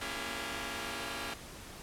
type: chord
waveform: 5% pulse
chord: A# diminished seventh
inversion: none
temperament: just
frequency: 233.1 / 279.7 / 335.6 / 402.8 Hz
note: A#3 / C#4 / E4 / G4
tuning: 0 / +16 / +31 / +47 cents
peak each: -32 dBFS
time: 0.01-1.34 s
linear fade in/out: 5 ms
effects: pink hiss -48 dBFS RMS until 1.82 s + low-pass 12000 Hz 12 dB/octave